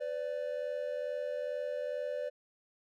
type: tone pair together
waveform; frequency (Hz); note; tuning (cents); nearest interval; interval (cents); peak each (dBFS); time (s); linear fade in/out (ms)
triangle; 503 / 585.3; B4 / D5; +32 / -6; minor third; 262; -36 / -34; 0-2.3; 20
effects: none